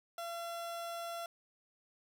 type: tone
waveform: 30% pulse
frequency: 680 Hz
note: F5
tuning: 46 cents flat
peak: -37 dBFS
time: 0.18-1.26 s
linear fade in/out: 2 ms
effects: none